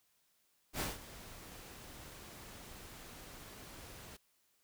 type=noise with ADSR envelope; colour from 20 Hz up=pink; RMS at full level=-36 dBFS; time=0.73-4.17 s; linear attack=74 ms; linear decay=170 ms; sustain=-16 dB; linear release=8 ms; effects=white hiss -75 dBFS RMS until 4.63 s